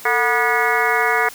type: harmonic tone with a mistuned harmonic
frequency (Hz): 242.5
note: B3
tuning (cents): -31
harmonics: 2 / 3 / 4 / 5 / 6 / 7 / 8 / 9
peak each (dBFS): -23 / -23 / -23 / -23 / -23 / -23 / -23 / -23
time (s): 0.05-1.29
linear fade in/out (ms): 5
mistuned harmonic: 2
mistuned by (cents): -140
effects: white hiss -38 dBFS RMS until 1.34 s